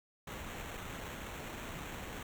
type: noise with sample-and-hold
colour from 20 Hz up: pink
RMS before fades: -44 dBFS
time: 0.27-2.23 s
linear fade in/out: 5 ms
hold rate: 4900 Hz
effects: none